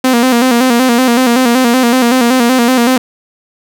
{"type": "tone with vibrato", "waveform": "sawtooth", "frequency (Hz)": 246.9, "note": "B3", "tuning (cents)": 0, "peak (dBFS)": -3, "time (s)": [0.04, 2.98], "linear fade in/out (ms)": 5, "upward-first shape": "square", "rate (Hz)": 5.3, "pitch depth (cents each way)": 78, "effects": []}